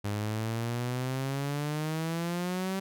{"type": "exponential sweep", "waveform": "sawtooth", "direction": "up", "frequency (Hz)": [101.3, 193.8], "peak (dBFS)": -26, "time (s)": [0.04, 2.8], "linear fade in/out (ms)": 10, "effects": []}